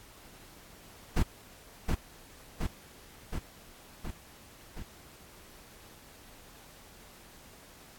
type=noise with echo; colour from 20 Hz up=brown; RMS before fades=-24 dBFS; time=1.16-1.23 s; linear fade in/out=10 ms; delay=720 ms; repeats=5; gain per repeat=-3 dB; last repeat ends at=4.83 s; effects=pink hiss -54 dBFS RMS until 7.98 s + AAC 64 kbps